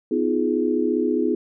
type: chord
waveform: sine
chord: F half-diminished seventh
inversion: second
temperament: just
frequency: 251.4 / 314.3 / 349.2 / 419.1 Hz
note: Cb4 / Eb4 / F4 / Ab4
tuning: +31 / +18 / 0 / +16 cents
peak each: -24 dBFS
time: 0.11-1.35 s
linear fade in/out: 5 ms
effects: none